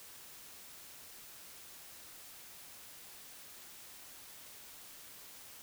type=silence; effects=white hiss -53 dBFS RMS until 5.62 s